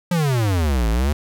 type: exponential two-way sweep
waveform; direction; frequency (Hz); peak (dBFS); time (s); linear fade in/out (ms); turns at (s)
square; down then up; 181.6 to 53.2 to 77.3; -17; 0.11-1.13; 5; 0.89
effects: none